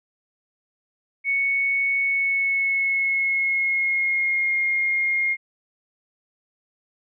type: tone with pitch glide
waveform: sine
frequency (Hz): 2217 to 2134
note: C#7 to C7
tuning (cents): 0 to +34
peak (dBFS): -19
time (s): 1.24-5.37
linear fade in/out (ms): 50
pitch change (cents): -66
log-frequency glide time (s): 2-4.55
effects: none